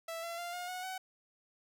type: tone with pitch steps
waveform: sawtooth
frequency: 660 / 677.4 / 695.2 / 713.5 / 732.3 / 751.6 Hz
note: E5 / E5 / F5 / F5 / F#5 / F#5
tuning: +2 / +47 / -8 / +37 / -18 / +27 cents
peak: -35 dBFS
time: 0.08-0.98 s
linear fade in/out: 5 ms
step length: 150 ms
effects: none